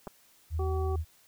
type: clicks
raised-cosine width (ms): 1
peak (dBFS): -26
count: 2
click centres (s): 0.071 / 0.076
type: tone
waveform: sine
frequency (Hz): 79.6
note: D#2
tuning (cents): +40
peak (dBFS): -28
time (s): 0.5-1.05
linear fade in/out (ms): 50
type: harmonic tone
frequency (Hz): 380.3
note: F#4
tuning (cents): +48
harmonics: 1 / 2 / 3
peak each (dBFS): -33 / -39 / -43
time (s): 0.59-0.96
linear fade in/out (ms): 5
effects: white hiss -62 dBFS RMS until 1.27 s